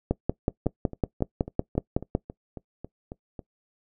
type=two click trains; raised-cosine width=2 ms; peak=-9 / -23 dBFS; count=12 / 11; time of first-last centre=0.11-2.151 / 0.66-3.392 s; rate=5.39 / 3.66 Hz; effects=noise-tail reverb RT60 0.1 s tail -21 dB re dry